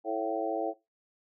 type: harmonic tone with a mistuned harmonic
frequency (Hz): 110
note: A2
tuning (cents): 0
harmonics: 3 / 4 / 5 / 6 / 7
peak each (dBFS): -35 / -35 / -35 / -35 / -35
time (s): 0.04-0.74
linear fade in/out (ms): 50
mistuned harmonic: 6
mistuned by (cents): +41
effects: noise-tail reverb RT60 0.2 s tail -17 dB re dry